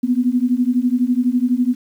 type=beating tone pair; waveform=sine; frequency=241.9 / 253.9 Hz; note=B3 / B3; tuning=-36 / +48 cents; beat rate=12 Hz; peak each=-17 dBFS; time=0.03-1.75 s; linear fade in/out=10 ms; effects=8-bit